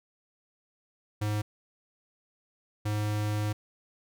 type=tone bursts at uneven times; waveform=square; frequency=105.3 Hz; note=G#2; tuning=24 cents sharp; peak=-28 dBFS; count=2; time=1.21-1.42 / 2.85-3.53 s; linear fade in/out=10 ms; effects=none